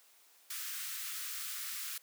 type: high-pass noise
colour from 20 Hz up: white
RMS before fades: -41 dBFS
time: 0.5-1.98 s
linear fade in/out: 5 ms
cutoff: 1200 Hz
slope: 48 dB/octave
effects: white hiss -64 dBFS RMS until 2.02 s + high-pass 400 Hz 12 dB/octave